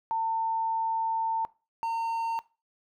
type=tone pair in turn; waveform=sine / triangle; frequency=900 / 913.1 Hz; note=A5 / A#5; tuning=+39 / -36 cents; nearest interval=unison; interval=25 cents; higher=second; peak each=-25 dBFS; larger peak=neither; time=0.11-1.45 / 1.83-2.39 s; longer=first; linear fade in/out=0 ms; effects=noise-tail reverb RT60 0.3 s tail -20 dB re dry